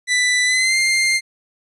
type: tone with pitch glide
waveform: sawtooth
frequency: 1986 to 2104 Hz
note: B6 to C7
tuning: +9 to +9 cents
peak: -11 dBFS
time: 0.07-1.21 s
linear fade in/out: 50 ms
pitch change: +100 cents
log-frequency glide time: 0.45-0.77 s
effects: resampled to 24000 Hz